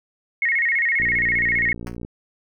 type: tone with vibrato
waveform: sine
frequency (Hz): 2018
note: B6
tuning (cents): +37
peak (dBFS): -17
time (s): 0.42-1.73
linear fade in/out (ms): 2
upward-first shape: square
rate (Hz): 15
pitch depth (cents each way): 130
type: click train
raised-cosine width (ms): 3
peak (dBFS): -21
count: 63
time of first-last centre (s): 1-2.049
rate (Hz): 59.1
type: tone with exponential decay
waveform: 5% pulse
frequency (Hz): 185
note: F#3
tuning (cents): 0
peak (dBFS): -21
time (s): 1.87-1.96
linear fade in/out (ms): 0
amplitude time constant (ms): 18
effects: none